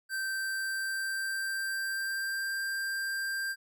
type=tone with pitch glide; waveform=square; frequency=1559 to 1583.5 Hz; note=G6 to G6; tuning=-10 to +17 cents; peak=-32 dBFS; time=0.09-3.56 s; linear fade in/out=50 ms; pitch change=+27 cents; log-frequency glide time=0.21-2.64 s; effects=none